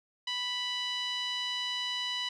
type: tone with low-pass filter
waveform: 5% pulse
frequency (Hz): 990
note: B5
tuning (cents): +4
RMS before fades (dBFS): -34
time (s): 0.27-2.29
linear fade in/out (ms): 5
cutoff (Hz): 3400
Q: 3.4
effects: none